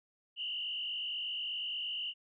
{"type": "tone with frequency modulation", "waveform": "sine", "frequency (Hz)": 2924, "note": "F#7", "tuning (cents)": -21, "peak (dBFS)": -35, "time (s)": [0.36, 2.14], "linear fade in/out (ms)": 50, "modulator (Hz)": 48.3, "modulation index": 2.7, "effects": []}